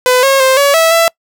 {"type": "tone with pitch steps", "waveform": "sawtooth", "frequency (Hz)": [503, 543, 525, 565, 653, 665], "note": ["B4", "C#5", "C5", "C#5", "E5", "E5"], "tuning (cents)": [32, -36, 6, 33, -17, 15], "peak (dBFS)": -3, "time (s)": [0.06, 1.08], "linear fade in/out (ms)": 0, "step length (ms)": 170, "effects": ["noise-tail reverb RT60 0.1 s tail -26 dB re dry"]}